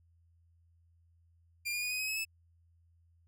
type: tone with pitch steps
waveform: sawtooth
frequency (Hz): 2394 / 2429 / 2464 / 2500 / 2536 / 2573 / 2611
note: D7 / D#7 / D#7 / D#7 / D#7 / E7 / E7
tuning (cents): +33 / -42 / -17 / +8 / +32 / -43 / -17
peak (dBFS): -30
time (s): 1.65-2.252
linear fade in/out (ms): 20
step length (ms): 86
effects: added 84 Hz sine -64 dBFS peak until 3.27 s